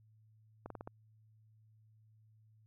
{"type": "slowing click train", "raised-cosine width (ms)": 1, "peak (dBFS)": -30, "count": 5, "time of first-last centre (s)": [0.66, 0.875], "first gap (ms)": 43, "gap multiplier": 1.15, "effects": ["added 109 Hz sine -63 dBFS peak until 2.66 s"]}